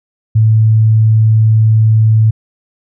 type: tone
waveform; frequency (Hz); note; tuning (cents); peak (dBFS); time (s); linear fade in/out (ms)
sine; 110; A2; 0; -5; 0.35-2.31; 10
effects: none